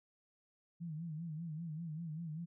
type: tone with vibrato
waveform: sine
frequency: 161.2 Hz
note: E3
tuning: 38 cents flat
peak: -40 dBFS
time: 0.8-2.46 s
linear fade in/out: 20 ms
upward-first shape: sine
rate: 5.1 Hz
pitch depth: 110 cents each way
effects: none